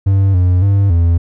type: tone with pitch steps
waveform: triangle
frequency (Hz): 97.5 / 90.2 / 99.2 / 84.7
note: G2 / F#2 / G2 / E2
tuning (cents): -9 / -44 / +21 / +48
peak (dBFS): -6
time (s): 0.06-1.18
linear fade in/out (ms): 10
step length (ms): 280
effects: none